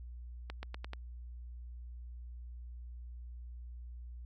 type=accelerating click train; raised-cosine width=0.3 ms; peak=-26 dBFS; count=5; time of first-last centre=0.5-0.934 s; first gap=130 ms; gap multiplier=0.88; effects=added 60 Hz sine -44 dBFS peak until 4.25 s